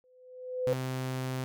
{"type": "tone with exponential growth", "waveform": "sine", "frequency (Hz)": 506, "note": "B4", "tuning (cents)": 42, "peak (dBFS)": -23, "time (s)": [0.04, 0.73], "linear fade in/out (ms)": 0, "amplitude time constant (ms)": 150}
{"type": "tone", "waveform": "sawtooth", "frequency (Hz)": 129.7, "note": "C3", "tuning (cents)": -15, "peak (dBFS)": -28, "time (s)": [0.67, 1.44], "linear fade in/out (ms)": 0}
{"effects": []}